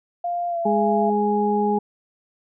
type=tone with pitch glide; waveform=sine; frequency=698 to 677.3 Hz; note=F5 to E5; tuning=-1 to +47 cents; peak=-22 dBFS; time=0.24-1.1 s; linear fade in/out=5 ms; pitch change=-52 cents; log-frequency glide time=0.49-0.58 s
type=harmonic tone; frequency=207.7 Hz; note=G#3; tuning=in tune; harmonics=1 / 2 / 4; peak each=-22 / -22 / -22 dBFS; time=0.65-1.79 s; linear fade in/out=10 ms
effects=none